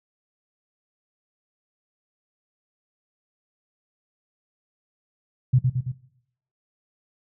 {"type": "tone with echo", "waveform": "sine", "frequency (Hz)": 128.3, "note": "C3", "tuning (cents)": -34, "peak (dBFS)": -13, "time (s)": [5.53, 5.59], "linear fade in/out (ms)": 10, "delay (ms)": 110, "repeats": 3, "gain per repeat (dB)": -4, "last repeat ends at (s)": 5.92, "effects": ["noise-tail reverb RT60 0.7 s tail -17 dB re dry"]}